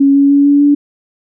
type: tone with pitch steps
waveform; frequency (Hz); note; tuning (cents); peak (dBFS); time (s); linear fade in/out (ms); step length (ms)
sine; 277.3 / 280 / 282.8 / 285.6 / 288.4; C#4 / C#4 / C#4 / D4 / D4; +1 / +18 / +35 / -48 / -31; -5; 0-0.75; 10; 150
effects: none